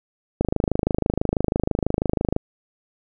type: click train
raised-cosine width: 2 ms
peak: -6 dBFS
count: 52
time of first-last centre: 0.41-2.364 s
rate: 26.1 Hz
effects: none